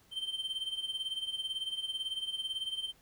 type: tone with tremolo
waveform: triangle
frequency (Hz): 3120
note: G7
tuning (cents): -9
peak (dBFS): -30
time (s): 0.11-2.93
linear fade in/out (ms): 50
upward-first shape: sine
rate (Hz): 18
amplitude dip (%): 75
effects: pink hiss -65 dBFS RMS until 3.01 s